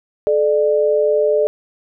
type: tone pair together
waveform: sine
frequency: 432 / 596 Hz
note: A4 / D5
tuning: -32 / +25 cents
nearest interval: tritone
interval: 557 cents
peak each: -15 dBFS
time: 0.27-1.47 s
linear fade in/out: 0 ms
effects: none